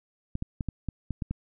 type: clicks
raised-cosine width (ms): 5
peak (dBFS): -18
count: 8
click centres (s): 0.354 / 0.424 / 0.608 / 0.687 / 0.887 / 1.107 / 1.222 / 1.31
effects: none